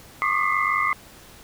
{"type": "tone cluster", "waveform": "sine", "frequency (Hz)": [1093, 1182, 1228, 2020, 2118], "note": ["C#6", "D6", "D#6", "B6", "C7"], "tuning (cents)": [-25, 11, -23, 39, 21], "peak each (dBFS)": -26, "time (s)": [0.22, 0.93], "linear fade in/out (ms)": 0, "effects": ["pink hiss -47 dBFS RMS until 1.43 s"]}